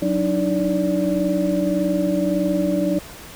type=tone cluster; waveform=sine; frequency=184.5 / 293.2 / 314.9 / 579 Hz; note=F#3 / D4 / D#4 / D5; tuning=-5 / -3 / +21 / -25 cents; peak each=-23 dBFS; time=0.02-2.99 s; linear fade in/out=5 ms; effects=pink hiss -39 dBFS RMS until 3.35 s